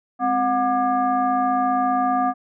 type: tone with frequency modulation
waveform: sine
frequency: 728 Hz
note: F#5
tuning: 28 cents flat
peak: -17 dBFS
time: 0.19-2.34 s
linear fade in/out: 50 ms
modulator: 467 Hz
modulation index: 1
effects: none